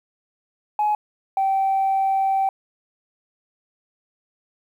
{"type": "tone pair in turn", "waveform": "sine", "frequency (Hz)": [842, 775.1], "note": ["G#5", "G5"], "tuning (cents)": [24, -20], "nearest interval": "minor second", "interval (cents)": 144, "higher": "first", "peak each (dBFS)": -16, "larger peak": "neither", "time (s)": [[0.79, 0.95], [1.37, 2.49]], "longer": "second", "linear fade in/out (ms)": 2, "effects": ["tanh soft clip ceiling -14 dBFS", "9-bit"]}